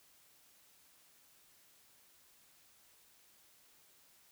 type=silence; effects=white hiss -66 dBFS RMS until 4.31 s